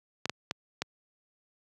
clicks, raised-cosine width 0.2 ms, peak -13 dBFS, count 4, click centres 0.256 / 0.296 / 0.511 / 0.82 s, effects high-pass 100 Hz 12 dB/octave

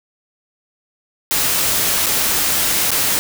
white noise with dropouts, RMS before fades -17 dBFS, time 1.31-3.19 s, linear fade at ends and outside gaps 0 ms, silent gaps 2.06-2.066 / 2.906-2.916 s, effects none

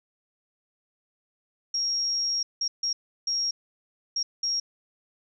sine tone bursts at uneven times, 5588 Hz, F8, in tune, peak -24 dBFS, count 6, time 1.74-2.43 / 2.61-2.68 / 2.83-2.93 / 3.27-3.51 / 4.16-4.23 / 4.43-4.6 s, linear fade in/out 5 ms, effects none

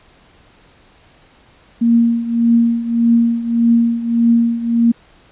sine tone with tremolo, 233.1 Hz, A#3, in tune, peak -7 dBFS, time 1.81-4.92 s, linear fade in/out 10 ms, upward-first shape triangle, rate 1.7 Hz, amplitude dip 80%, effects pink hiss -49 dBFS RMS until 5.31 s + resampled to 8000 Hz

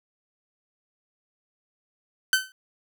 sawtooth tone with exponential decay, 1529 Hz, G6, 44 cents flat, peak -11 dBFS, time 2.33-2.52 s, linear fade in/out 1 ms, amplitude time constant 40 ms, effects none

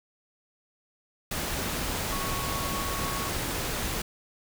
sine tone in noise, 1108.7 Hz, C#6, in tune, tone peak -35 dBFS, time 2.12-3.29 s, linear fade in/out 5 ms, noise pink, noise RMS -31 dBFS, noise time 1.31-4.02 s, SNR -7 dB, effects none

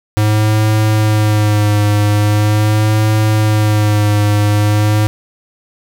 square tone with vibrato, 106 Hz, G#2, 36 cents sharp, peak -10 dBFS, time 0.17-5.07 s, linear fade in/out 0 ms, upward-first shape sine, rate 0.42 Hz, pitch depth 34 cents each way, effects none

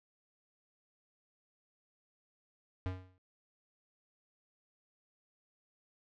square tone with exponential decay, 92.5 Hz, F#2, in tune, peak -32 dBFS, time 2.86-3.18 s, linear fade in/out 0 ms, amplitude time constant 68 ms, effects low-pass 3000 Hz 12 dB/octave

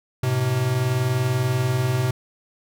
square tone pair together, 107.47 / 127.8 Hz, A2 / C3, -40 / -40 cents, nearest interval minor third, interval 300 cents, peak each -27 / -21 dBFS, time 0.23-2.11 s, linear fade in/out 5 ms, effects none

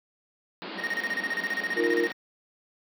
pink band-pass noise, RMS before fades -38 dBFS, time 0.62-2.12 s, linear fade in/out 0 ms, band 180 to 4700 Hz, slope 96 dB/octave
triangle tone with tremolo, 1859 Hz, A#6, 5 cents flat, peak -24 dBFS, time 0.77-2.13 s, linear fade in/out 50 ms, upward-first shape square, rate 15 Hz, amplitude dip 80%
sine chord, Eb suspended second, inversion none, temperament just, 311.1 / 350 / 466.7 Hz, Eb4 / F4 / Bb4, 0 / +4 / +2 cents, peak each -30 / -26 / -26 dBFS, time 1.75-2.09 s, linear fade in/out 50 ms
effects none

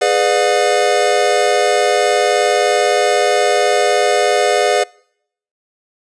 square chord, G# diminished seventh, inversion none, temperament just, 415.3 / 498.4 / 598 / 717.6 Hz, G#4 / B4 / D5 / F5, 0 / +16 / +31 / +47 cents, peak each -18 dBFS, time 0.01-4.84 s, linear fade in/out 10 ms, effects noise-tail reverb RT60 0.7 s tail -26 dB re dry + resampled to 22050 Hz

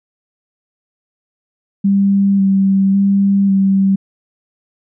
sine tone with vibrato, 196 Hz, G3, in tune, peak -9 dBFS, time 1.84-3.96 s, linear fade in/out 10 ms, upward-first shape square, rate 0.91 Hz, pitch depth 16 cents each way, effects none

